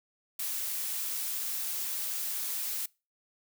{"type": "noise", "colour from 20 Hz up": "blue", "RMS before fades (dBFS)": -34, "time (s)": [0.39, 2.86], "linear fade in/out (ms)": 5, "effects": ["noise-tail reverb RT60 0.3 s tail -25 dB re dry"]}